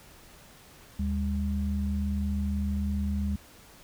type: tone pair together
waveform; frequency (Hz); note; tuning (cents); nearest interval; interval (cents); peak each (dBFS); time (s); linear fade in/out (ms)
sine; 75.3 / 201.3; D2 / G3; +44 / +46; octave + perfect fourth; 1702; -28 / -30; 0.99-3.36; 5
effects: pink hiss -53 dBFS RMS until 3.83 s